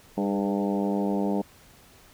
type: harmonic tone with a mistuned harmonic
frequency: 99.7 Hz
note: G2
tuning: 30 cents sharp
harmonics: 2 / 3 / 4 / 5 / 6 / 7 / 8 / 9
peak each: -26 / -30 / -32 / -34 / -36 / -37 / -38 / -39 dBFS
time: 0.17-1.42 s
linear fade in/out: 10 ms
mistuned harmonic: 4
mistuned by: +33 cents
effects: pink hiss -54 dBFS RMS until 2.13 s